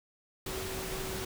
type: tone in noise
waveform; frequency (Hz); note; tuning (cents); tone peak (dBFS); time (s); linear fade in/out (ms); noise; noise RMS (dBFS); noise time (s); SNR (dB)
sine; 379.1; F#4; +42; -40; 0.46-1.25; 5; pink; -38; 0.46-1.25; -5
effects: none